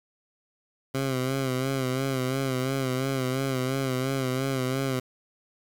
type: tone with vibrato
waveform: 15% pulse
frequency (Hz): 131.8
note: C3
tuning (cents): +13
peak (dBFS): -19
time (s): 0.94-5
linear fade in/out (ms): 10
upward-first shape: sine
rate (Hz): 2.9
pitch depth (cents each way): 59
effects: 8-bit